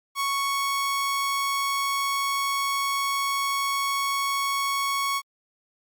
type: tone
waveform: sawtooth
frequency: 1108.7 Hz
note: C#6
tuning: in tune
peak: -20 dBFS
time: 0.15-5.22 s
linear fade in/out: 50 ms
effects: Opus 48 kbps